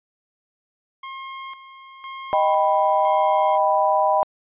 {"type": "tone with tremolo", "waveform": "sawtooth", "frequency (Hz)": 1071, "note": "C6", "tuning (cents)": 40, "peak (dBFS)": -28, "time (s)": [1.03, 3.58], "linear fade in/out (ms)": 5, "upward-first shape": "square", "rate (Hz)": 0.99, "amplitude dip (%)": 65}
{"type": "chord", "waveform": "sine", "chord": "Eb augmented", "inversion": "none", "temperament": "equal", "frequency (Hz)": [622.3, 784, 987.8], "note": ["Eb5", "G5", "B5"], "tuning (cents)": [0, 0, 0], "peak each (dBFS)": -20, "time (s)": [2.33, 4.23], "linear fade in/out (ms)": 0}
{"effects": ["resampled to 8000 Hz"]}